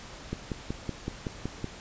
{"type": "click train", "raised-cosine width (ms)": 3, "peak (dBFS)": -18, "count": 8, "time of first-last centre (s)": [0.33, 1.643], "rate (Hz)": 5.33, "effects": ["pink hiss -45 dBFS RMS until 1.8 s", "resampled to 16000 Hz"]}